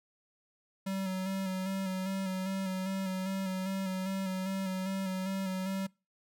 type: tone with vibrato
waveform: square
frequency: 190 Hz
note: F#3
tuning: 46 cents sharp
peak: -33 dBFS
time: 0.86-5.87 s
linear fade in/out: 10 ms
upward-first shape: square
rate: 2.5 Hz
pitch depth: 26 cents each way
effects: noise-tail reverb RT60 0.3 s tail -25 dB re dry